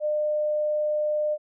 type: tone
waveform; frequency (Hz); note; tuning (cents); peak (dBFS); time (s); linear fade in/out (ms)
sine; 603; D5; +46; -22; 0-1.38; 50
effects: none

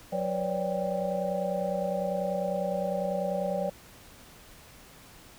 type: tone cluster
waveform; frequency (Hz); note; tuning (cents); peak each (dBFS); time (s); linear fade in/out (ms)
sine; 183.5 / 493 / 554 / 584 / 789; F#3 / B4 / C#5 / D5 / G5; -14 / -3 / -1 / -10 / +11; -34 / -37 / -33 / -31 / -36; 0.12-3.7; 10
effects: pink hiss -52 dBFS RMS until 5.38 s

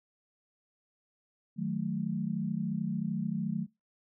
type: chord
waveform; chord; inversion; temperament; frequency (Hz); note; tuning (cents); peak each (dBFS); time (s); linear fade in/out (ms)
sine; D# diminished; none; equal with one note detuned; 155.56 / 185 / 218.5; D#3 / F#3 / A3; 0 / 0 / -12; -36 / -33 / -34; 1.56-3.67; 50
effects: noise-tail reverb RT60 0.2 s tail -23 dB re dry

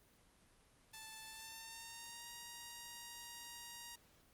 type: tone with pitch glide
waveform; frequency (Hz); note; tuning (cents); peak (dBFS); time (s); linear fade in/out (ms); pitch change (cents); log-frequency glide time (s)
5% pulse; 880 to 943.2; A5 to A#5; 0 to +20; -38; 0.93-3.96; 10; +120; 1.27-2.28
effects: pink hiss -69 dBFS RMS until 4.33 s + Opus 24 kbps

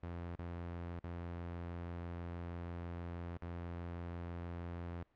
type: tone with dropouts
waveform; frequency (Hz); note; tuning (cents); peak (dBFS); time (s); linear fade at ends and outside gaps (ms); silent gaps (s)
sawtooth; 86.2; F2; -22; -38; 0.03-5.03; 0; 0.353-0.389 / 0.993-1.041 / 3.373-3.423
effects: pink hiss -75 dBFS RMS until 5.15 s + low-pass 2000 Hz 12 dB/octave

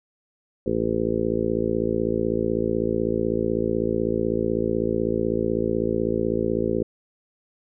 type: harmonic tone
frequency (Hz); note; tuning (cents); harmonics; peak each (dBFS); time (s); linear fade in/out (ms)
56; A1; +31; 1 / 2 / 3 / 4 / 5 / 6 / 7 / 8 / 9; -36 / -33 / -33 / -28 / -34 / -28 / -26 / -29 / -29; 0.66-6.83; 5
effects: none

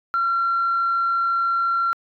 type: tone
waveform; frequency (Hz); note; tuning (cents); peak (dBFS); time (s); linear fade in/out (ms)
sine; 1367; F6; -37; -17; 0.14-1.93; 0
effects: tanh soft clip ceiling -14 dBFS

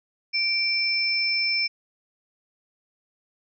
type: tone pair together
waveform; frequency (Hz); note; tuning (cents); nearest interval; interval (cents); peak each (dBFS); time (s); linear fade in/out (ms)
sine; 2343 / 5286; D7 / E8; -5 / +4; octave + major second; 1409; -24; 0.33-1.68; 20
effects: none

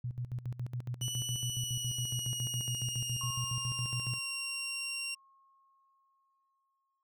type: tone with tremolo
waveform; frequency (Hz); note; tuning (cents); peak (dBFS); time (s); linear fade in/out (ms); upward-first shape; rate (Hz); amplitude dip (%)
sine; 122.7; B2; -11; -33; 0.04-4.19; 5; square; 7.2; 80
type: tone with pitch glide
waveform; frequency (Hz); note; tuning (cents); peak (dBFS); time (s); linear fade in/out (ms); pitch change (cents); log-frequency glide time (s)
20% pulse; 2960 to 2762; F#7 to F7; 0 to -20; -30; 1.01-5.15; 10; -120; 1.43-4.24
type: tone with exponential decay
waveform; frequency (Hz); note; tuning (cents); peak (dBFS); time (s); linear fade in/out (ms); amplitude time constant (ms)
sine; 1083; C#6; -41; -40; 3.21-7.03; 1; 830
effects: none

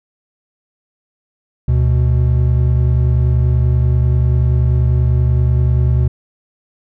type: tone pair together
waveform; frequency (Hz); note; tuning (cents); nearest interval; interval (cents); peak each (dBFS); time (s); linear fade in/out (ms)
triangle; 73.14 / 123.47; D2 / B2; -7 / 0; major sixth; 907; -11; 1.68-6.08; 5
effects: none

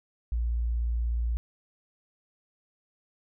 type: tone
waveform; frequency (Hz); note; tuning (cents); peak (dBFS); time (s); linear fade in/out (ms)
sine; 58.3; A#1; +1; -25; 0.32-1.37; 0
effects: none

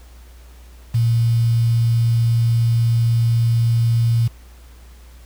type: tone with quantisation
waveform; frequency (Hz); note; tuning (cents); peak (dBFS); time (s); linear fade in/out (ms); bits
sine; 116.2; A#2; -5; -13; 0.94-4.28; 10; 6
effects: added 60 Hz sine -40 dBFS peak until 5.25 s + pink hiss -51 dBFS RMS until 5.25 s

